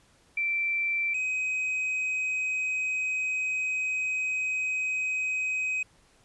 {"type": "tone pair in turn", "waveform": ["sine", "triangle"], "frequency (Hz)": [2342, 2523], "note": ["D7", "D#7"], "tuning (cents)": [-5, 23], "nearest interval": "minor second", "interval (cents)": 128, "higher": "second", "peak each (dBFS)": -25, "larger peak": "neither", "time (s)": [[0.37, 1.14], [1.14, 5.83]], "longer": "second", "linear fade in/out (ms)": 5, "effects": ["pink hiss -62 dBFS RMS until 6.24 s", "resampled to 24000 Hz"]}